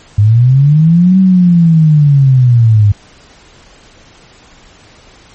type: linear two-way sweep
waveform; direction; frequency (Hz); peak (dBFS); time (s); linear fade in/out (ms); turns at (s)
sine; up then down; 100.1 to 191.1 to 100.1; -3; 0.18-2.92; 5; 1.19
effects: pink hiss -41 dBFS RMS until 5.34 s + MP3 32 kbps